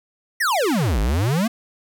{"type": "exponential two-way sweep", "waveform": "square", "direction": "down then up", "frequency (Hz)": [2017, 49, 242.3], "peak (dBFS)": -18, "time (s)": [0.4, 1.48], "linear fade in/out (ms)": 10, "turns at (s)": 1, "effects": []}